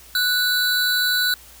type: tone pair together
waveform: square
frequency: 1480 / 3976 Hz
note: F#6 / B7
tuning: 0 / +11 cents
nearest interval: octave + perfect fourth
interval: 1711 cents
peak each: -21 dBFS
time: 0.15-1.34 s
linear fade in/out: 2 ms
effects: added 60 Hz sine -50 dBFS peak until 1.6 s + white hiss -46 dBFS RMS until 1.6 s